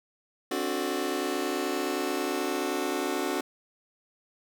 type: chord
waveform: sawtooth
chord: D dominant seventh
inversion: third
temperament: just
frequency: 264.3 / 293.7 / 367.1 / 440.5 Hz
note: C4 / D4 / F#4 / A4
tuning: +18 / 0 / -14 / +2 cents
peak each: -31 / -29 / -27 / -32 dBFS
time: 0.51-3.41 s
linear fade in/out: 5 ms
effects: none